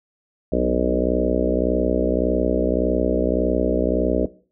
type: harmonic tone with a mistuned harmonic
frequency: 61.74 Hz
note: B1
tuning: in tune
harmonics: 1 / 3 / 4 / 5 / 6 / 7 / 8 / 9 / 10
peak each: -26 / -26 / -26 / -26 / -26 / -26 / -26 / -26 / -26 dBFS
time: 0.52-4.26 s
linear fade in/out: 5 ms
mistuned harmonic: 4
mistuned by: +25 cents
effects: noise-tail reverb RT60 0.4 s tail -18 dB re dry